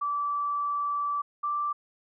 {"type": "tone pair in turn", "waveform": "sine", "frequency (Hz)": [1159, 1173.1], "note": ["D6", "D6"], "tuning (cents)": [-23, -2], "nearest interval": "unison", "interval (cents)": 21, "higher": "second", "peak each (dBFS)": -26, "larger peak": "neither", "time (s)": [[0.01, 1.22], [1.43, 1.73]], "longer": "first", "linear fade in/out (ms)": 10, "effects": []}